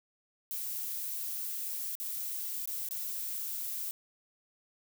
violet noise with dropouts, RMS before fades -37 dBFS, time 0.51-3.91 s, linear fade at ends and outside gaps 0 ms, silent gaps 1.953-2 / 2.657-2.675 / 2.888-2.909 s, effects none

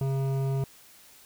triangle tone with hard clipping, 135.3 Hz, C#3, 42 cents flat, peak -27 dBFS, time 0.01-0.64 s, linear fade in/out 2 ms, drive 16 dB, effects white hiss -54 dBFS RMS until 1.25 s

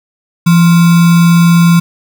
sine tone with sample-and-hold, 170.3 Hz, F3, 43 cents flat, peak -3 dBFS, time 0.46-1.8 s, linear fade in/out 10 ms, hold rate 1225 Hz, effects none

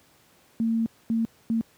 sine tone bursts at uneven times, 227 Hz, A#3, 46 cents flat, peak -21 dBFS, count 3, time 0.6-0.86 / 1.1-1.25 / 1.5-1.61 s, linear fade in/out 0 ms, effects pink hiss -59 dBFS RMS until 1.77 s + high-pass 100 Hz 12 dB/octave

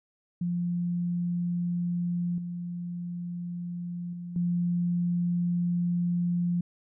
sine tone with level steps, 174.61 Hz, F3, in tune, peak -26 / -32 / -35 / -24 dBFS, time 0.41-6.61 s, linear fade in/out 5 ms, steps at 2.38 / 4.13 / 4.36 s, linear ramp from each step 2 ms, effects none

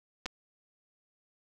clicks, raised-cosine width 0.2 ms, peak -18 dBFS, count 2, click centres 0.258 / 0.262 s, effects none

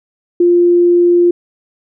sine tone, 349.2 Hz, F4, in tune, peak -6 dBFS, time 0.4-1.31 s, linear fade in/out 5 ms, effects none

